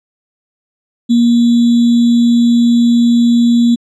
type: tone with sample-and-hold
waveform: sine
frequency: 236.4 Hz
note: A#3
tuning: 24 cents sharp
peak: -6 dBFS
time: 1.09-3.76 s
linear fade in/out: 20 ms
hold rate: 3675 Hz
effects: low-pass 6000 Hz 12 dB/octave